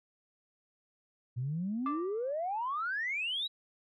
sine exponential sweep, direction up, 116.54 to 3951 Hz, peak -31 dBFS, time 1.36-3.48 s, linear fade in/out 20 ms
sine tone with exponential decay, 1174.7 Hz, D6, in tune, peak -28 dBFS, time 1.86-2.32 s, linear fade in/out 2 ms, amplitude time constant 100 ms
effects tanh soft clip ceiling -26 dBFS

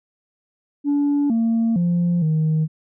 sine tone with pitch steps, 287.3 / 228.1 / 173.9 / 156.8 Hz, D4 / A#3 / F3 / D#3, -38 / -37 / -7 / +14 cents, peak -14 dBFS, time 0.84-2.68 s, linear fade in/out 50 ms, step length 460 ms, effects tanh soft clip ceiling -14 dBFS

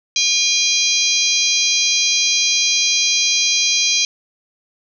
harmonic tone with a mistuned harmonic, 810 Hz, G#5, 43 cents flat, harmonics 3 / 4 / 5 / 6 / 7 / 8, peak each -21 / -21 / -21 / -21 / -21 / -21 dBFS, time 0.16-4.05 s, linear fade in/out 2 ms, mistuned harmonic 8, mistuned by -39 cents, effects none

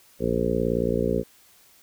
harmonic tone with a mistuned harmonic, 58.6 Hz, A#1, 10 cents sharp, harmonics 1 / 2 / 3 / 4 / 5 / 6 / 7 / 8 / 9, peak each -33 / -33 / -29 / -29 / -33 / -32 / -28 / -28 / -30 dBFS, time 0.19-1.24 s, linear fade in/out 50 ms, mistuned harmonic 1, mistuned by +47 cents, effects white hiss -56 dBFS RMS until 1.82 s

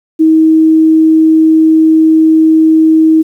sine tone, 318 Hz, D#4, 38 cents sharp, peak -3 dBFS, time 0.19-3.23 s, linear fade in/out 20 ms, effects 7-bit

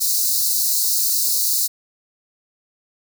white high-pass noise, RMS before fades -19 dBFS, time 0-1.68 s, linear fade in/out 20 ms, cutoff 4000 Hz, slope 96 dB/octave, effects none

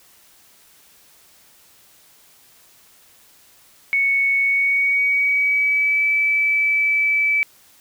sine tone with pitch glide, 2217 to 2306 Hz, C#7 to D7, 0 to -32 cents, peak -15 dBFS, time 3.93-7.43 s, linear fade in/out 0 ms, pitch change +68 cents, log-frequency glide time 4.4-6.08 s, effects white hiss -52 dBFS RMS until 7.8 s

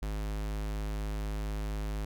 square tone, 52.1 Hz, G#1, 6 cents sharp, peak -33 dBFS, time 0.02-2.05 s, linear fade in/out 5 ms, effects none

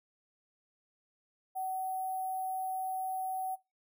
sine tone with sample-and-hold, 754 Hz, F#5, 32 cents sharp, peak -33 dBFS, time 1.55-3.56 s, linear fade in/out 20 ms, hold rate 11025 Hz, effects noise-tail reverb RT60 0.2 s tail -19 dB re dry

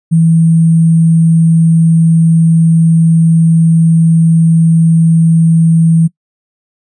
sine tone with sample-and-hold, 164 Hz, E3, 9 cents flat, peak -4 dBFS, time 0.11-6.08 s, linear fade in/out 20 ms, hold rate 8820 Hz, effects noise-tail reverb RT60 0.1 s tail -23 dB re dry + resampled to 22050 Hz

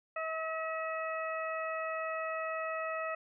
harmonic tone, 642 Hz, E5, 46 cents flat, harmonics 1 / 2 / 3 / 4, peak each -37 / -38 / -42 / -44 dBFS, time 0.16-3.15 s, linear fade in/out 5 ms, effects none

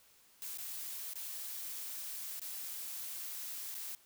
blue noise with dropouts, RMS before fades -43 dBFS, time 0.42-3.95 s, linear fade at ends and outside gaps 0 ms, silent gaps 0.574-0.584 / 1.135-1.156 / 2.396-2.417 / 3.744-3.75 s, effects white hiss -65 dBFS RMS until 4.05 s

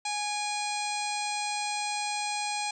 harmonic tone with a mistuned harmonic, 830.6 Hz, G#5, in tune, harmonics 1 / 2 / 3 / 4 / 5 / 6 / 7 / 8 / 9 / 10, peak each -32 / -46 / -36 / -43 / -38 / -44 / -45 / -45 / -41 / -42 dBFS, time 0.05-2.71 s, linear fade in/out 5 ms, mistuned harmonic 3, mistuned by -42 cents, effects none

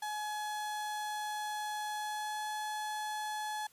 35% pulse tone with pitch glide, 846 to 851.9 Hz, G#5 to G#5, +32 to +44 cents, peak -34 dBFS, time 0.02-3.67 s, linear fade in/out 5 ms, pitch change +12 cents, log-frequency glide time 1.94-2.49 s, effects white hiss -64 dBFS RMS until 3.72 s + resampled to 32000 Hz

